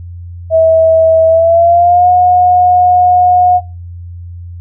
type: tone with pitch glide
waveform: sine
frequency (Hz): 647 to 722.1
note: E5 to F#5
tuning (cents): -32 to -42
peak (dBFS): -4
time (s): 0.5-3.61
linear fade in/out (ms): 50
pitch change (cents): +190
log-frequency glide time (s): 1.27-2.09
effects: noise-tail reverb RT60 0.4 s tail -25 dB re dry + added 87 Hz sine -24 dBFS peak until 4.6 s